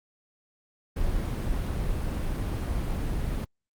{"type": "noise", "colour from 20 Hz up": "brown", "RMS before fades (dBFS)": -28, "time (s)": [0.96, 3.45], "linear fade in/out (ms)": 10, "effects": ["Opus 32 kbps"]}